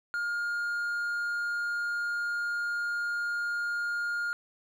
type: tone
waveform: triangle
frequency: 1416 Hz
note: F6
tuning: 23 cents sharp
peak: -27 dBFS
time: 0.14-4.33 s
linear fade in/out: 0 ms
effects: none